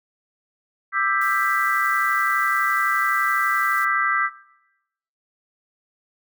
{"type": "chord", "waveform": "sine", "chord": "E minor seventh", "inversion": "third", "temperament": "just", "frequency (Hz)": [1186.7, 1318.5, 1582.2, 1977.8], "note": ["D6", "E6", "G6", "B6"], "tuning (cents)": [18, 0, 16, 2], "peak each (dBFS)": -24, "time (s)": [0.92, 4.3], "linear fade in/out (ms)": 50}
{"type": "noise", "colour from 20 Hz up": "blue", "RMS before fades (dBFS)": -39, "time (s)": [1.21, 3.85], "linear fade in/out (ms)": 5}
{"effects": ["noise-tail reverb RT60 0.9 s tail -19 dB re dry"]}